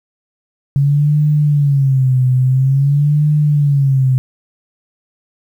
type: tone with vibrato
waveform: sine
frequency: 138.4 Hz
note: C#3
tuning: 2 cents flat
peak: -9 dBFS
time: 0.76-4.18 s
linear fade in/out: 0 ms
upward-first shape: sine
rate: 0.49 Hz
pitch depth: 140 cents each way
effects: 8-bit